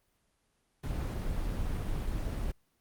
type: noise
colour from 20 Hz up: brown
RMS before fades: -33 dBFS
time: 0.83-2.52 s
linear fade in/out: 10 ms
effects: pink hiss -74 dBFS RMS until 2.8 s + Opus 24 kbps